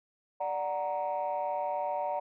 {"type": "chord", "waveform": "sine", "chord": "D augmented", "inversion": "none", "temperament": "equal", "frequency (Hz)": [587.3, 740, 932.3], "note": ["D5", "F#5", "A#5"], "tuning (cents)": [0, 0, 0], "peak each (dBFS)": -33, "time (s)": [0.4, 2.2], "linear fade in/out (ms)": 10, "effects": ["tanh soft clip ceiling -24 dBFS"]}